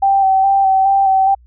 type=tone with vibrato; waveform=sine; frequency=776 Hz; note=G5; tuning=18 cents flat; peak=-9 dBFS; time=0.02-1.35 s; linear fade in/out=10 ms; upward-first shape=square; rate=2.4 Hz; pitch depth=20 cents each way; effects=added 60 Hz sine -43 dBFS peak until 1.46 s